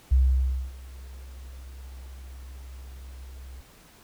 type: tone with ADSR envelope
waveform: sine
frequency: 64.9 Hz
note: C2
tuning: 13 cents flat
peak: -15 dBFS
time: 0.11-3.61 s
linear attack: 13 ms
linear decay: 590 ms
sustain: -24 dB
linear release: 5 ms
effects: pink hiss -54 dBFS RMS until 4.03 s